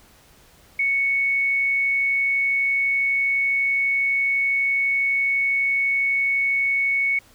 sine tone, 2217 Hz, C#7, in tune, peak -18 dBFS, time 0.79-7.19 s, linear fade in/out 5 ms, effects pink hiss -53 dBFS RMS until 7.34 s

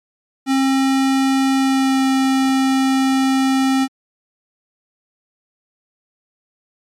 square tone with pitch glide, 268 to 265.8 Hz, C4 to C4, +42 to +27 cents, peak -14 dBFS, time 0.46-3.88 s, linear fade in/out 50 ms, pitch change -15 cents, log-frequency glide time 1.56-2.05 s, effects low-pass 10000 Hz 12 dB/octave + MP3 96 kbps

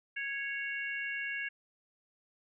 harmonic tone, 553 Hz, C#5, 4 cents flat, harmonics 3 / 4 / 5, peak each -37 / -39 / -41 dBFS, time 0.16-1.49 s, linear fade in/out 10 ms, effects none

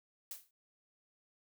blue noise with exponential decay, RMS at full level -41 dBFS, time 0.31-0.51 s, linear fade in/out 2 ms, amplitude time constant 42 ms, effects none

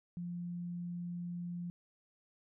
sine tone, 174.5 Hz, F3, 1 cent flat, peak -38 dBFS, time 0.17-1.7 s, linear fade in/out 0 ms, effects none

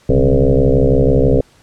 sine tone with frequency modulation, 204.6 Hz, G#3, 26 cents flat, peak -8 dBFS, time 0.09-1.41 s, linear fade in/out 5 ms, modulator 66.2 Hz, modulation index 5.2, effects pink hiss -50 dBFS RMS until 1.62 s + low-pass 9000 Hz 12 dB/octave

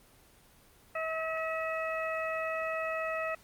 harmonic tone, 643 Hz, E5, 43 cents flat, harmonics 1 / 2 / 3 / 4, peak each -34 / -37 / -39 / -40 dBFS, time 0.95-3.35 s, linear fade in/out 5 ms, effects pink hiss -60 dBFS RMS until 3.43 s + Opus 24 kbps

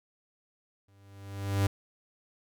45% pulse tone with exponential growth, 99 Hz, G2, 18 cents sharp, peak -22 dBFS, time 0.88-1.67 s, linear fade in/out 5 ms, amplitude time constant 170 ms, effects none

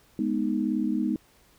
sine chord, G# minor, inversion none, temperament equal with one note detuned, 209 / 246.9 / 311.1 Hz, G#3 / B3 / D#4, +11 / 0 / 0 cents, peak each -28 dBFS, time 0.19-1.16 s, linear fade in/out 2 ms, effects pink hiss -60 dBFS RMS until 1.58 s

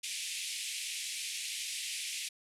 pink band-pass noise, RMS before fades -39 dBFS, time 0.03-2.29 s, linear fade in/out 10 ms, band 2200 to 11000 Hz, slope 48 dB/octave, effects none

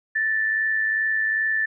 sine tone pair together, 1760 / 1862.5 Hz, A6 / A#6, 0 / -2 cents, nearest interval minor second, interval 98 cents, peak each -20 / -31 dBFS, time 0.15-1.66 s, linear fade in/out 10 ms, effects none

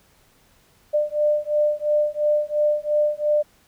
sine beating tone pair, 596 / 598.9 Hz, D5 / D5, +25 / +34 cents, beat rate 2.9 Hz, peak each -21 / -21 dBFS, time 0.93-3.43 s, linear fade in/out 20 ms, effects pink hiss -58 dBFS RMS until 3.67 s

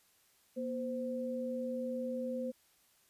sine tone pair together, 239.4 / 517 Hz, A#3 / C5, +46 / -21 cents, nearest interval octave + minor second, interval 1333 cents, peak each -38 / -37 dBFS, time 0.56-2.52 s, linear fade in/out 20 ms, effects white hiss -69 dBFS RMS until 3.09 s + resampled to 32000 Hz

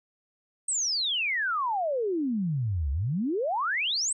sine exponential two-way sweep, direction down then up, 8530 to 65.4 to 8530 Hz, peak -25 dBFS, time 0.68-4.13 s, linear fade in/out 5 ms, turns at 2.91 s, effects none

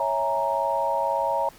sine chord, A# half-diminished seventh, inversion first, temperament equal with one note detuned, 554.4 / 654.3 / 830.6 / 932.3 Hz, C#5 / E5 / G#5 / A#5, 0 / -13 / 0 / 0 cents, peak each -27 / -28 / -30 / -24 dBFS, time 0-1.49 s, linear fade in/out 2 ms, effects pink hiss -50 dBFS RMS until 1.58 s + MP3 96 kbps

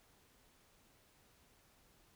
silence, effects pink hiss -69 dBFS RMS until 2.15 s

